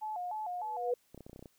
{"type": "tone with vibrato", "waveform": "sine", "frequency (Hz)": 785, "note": "G5", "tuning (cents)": 2, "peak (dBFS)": -35, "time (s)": [0.01, 0.92], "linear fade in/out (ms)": 20, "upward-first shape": "square", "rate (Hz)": 3.3, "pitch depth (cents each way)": 160}
{"type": "tone with exponential growth", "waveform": "sine", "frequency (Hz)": 489.9, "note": "B4", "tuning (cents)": -14, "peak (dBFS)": -26, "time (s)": [0.58, 0.94], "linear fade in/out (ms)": 5, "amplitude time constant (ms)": 78}
{"type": "clicks", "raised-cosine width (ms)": 2, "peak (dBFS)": -35, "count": 10, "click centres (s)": [1.146, 1.177, 1.207, 1.265, 1.296, 1.331, 1.361, 1.393, 1.426, 1.458]}
{"effects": ["white hiss -71 dBFS RMS until 1.58 s"]}